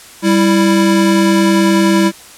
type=tone pair together; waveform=square; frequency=196 / 330.1 Hz; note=G3 / E4; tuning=0 / +2 cents; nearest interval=major sixth; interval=902 cents; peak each=-12 dBFS; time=0.22-2.12 s; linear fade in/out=50 ms; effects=white hiss -37 dBFS RMS until 2.37 s + low-pass 11000 Hz 12 dB/octave